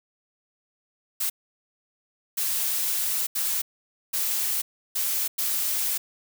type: noise bursts at uneven times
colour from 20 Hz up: blue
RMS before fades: -26 dBFS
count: 6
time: 1.2-1.3 / 2.37-3.27 / 3.35-3.62 / 4.13-4.62 / 4.95-5.28 / 5.38-5.98 s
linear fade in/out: 10 ms
effects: none